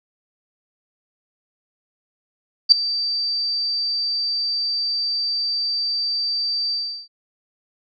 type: tone with ADSR envelope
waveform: sine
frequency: 4654 Hz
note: D8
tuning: 17 cents flat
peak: -3 dBFS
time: 2.69-7.08 s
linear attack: 30 ms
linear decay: 4 ms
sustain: -17 dB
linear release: 360 ms
effects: none